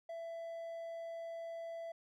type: tone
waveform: triangle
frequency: 666 Hz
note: E5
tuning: 18 cents sharp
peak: -40 dBFS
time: 0.09-1.92 s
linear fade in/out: 5 ms
effects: none